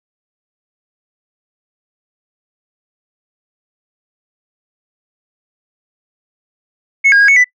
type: tone with pitch steps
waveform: sine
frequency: 2193 / 1627 / 1641 / 2212 / 1988 Hz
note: C#7 / G#6 / G#6 / C#7 / B6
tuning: -19 / -36 / -21 / -4 / +11 cents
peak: -3 dBFS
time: 7.04-7.445 s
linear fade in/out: 20 ms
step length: 81 ms
effects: noise-tail reverb RT60 0.1 s tail -22 dB re dry + tanh soft clip ceiling -4 dBFS